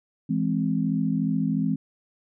sine chord, E augmented, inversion none, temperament equal, 164.81 / 207.7 / 261.6 Hz, E3 / G#3 / B#3, 0 / 0 / 0 cents, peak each -26 dBFS, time 0.29-1.76 s, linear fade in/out 10 ms, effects none

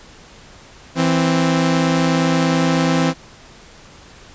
sawtooth tone pair together, 164.81 / 261.6 Hz, E3 / C4, 0 / 0 cents, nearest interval minor sixth, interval 800 cents, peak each -13 dBFS, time 0.95-3.14 s, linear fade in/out 50 ms, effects pink hiss -43 dBFS RMS until 4.34 s + resampled to 16000 Hz

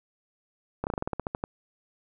slowing click train, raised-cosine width 1 ms, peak -15 dBFS, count 12, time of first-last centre 0.84-1.439 s, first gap 29 ms, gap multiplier 1.12, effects none

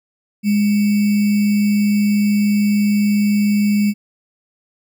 sine tone with sample-and-hold, 206.5 Hz, G#3, 10 cents flat, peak -12 dBFS, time 0.43-3.94 s, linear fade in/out 50 ms, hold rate 2450 Hz, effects none

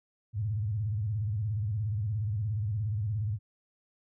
sine tone with vibrato, 105.5 Hz, G#2, 28 cents sharp, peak -28 dBFS, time 0.33-3.39 s, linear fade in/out 50 ms, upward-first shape square, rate 17 Hz, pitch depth 130 cents each way, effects none

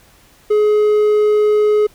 triangle tone, 422 Hz, G#4, 28 cents sharp, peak -8 dBFS, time 0.5-1.87 s, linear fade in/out 10 ms, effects pink hiss -49 dBFS RMS until 1.94 s

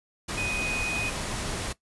sine tone in noise, 2496 Hz, D#7, 5 cents sharp, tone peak -29 dBFS, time 0.37-1.1 s, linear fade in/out 10 ms, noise pink, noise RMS -32 dBFS, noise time 0.28-1.73 s, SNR 0 dB, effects noise-tail reverb RT60 0.1 s tail -17 dB re dry + resampled to 24000 Hz

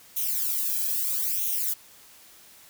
violet noise with flanger, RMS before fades -27 dBFS, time 0.16-1.74 s, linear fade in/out 10 ms, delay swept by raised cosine 0.31 to 1.25 ms, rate 0.77 Hz, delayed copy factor +0.95, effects white hiss -52 dBFS RMS until 2.69 s

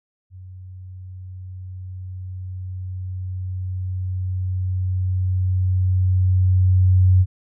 sine tone with level ramp, 92.5 Hz, F#2, in tune, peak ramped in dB -36 to -10 dBFS, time 0.3-7.26 s, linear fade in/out 50 ms, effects none

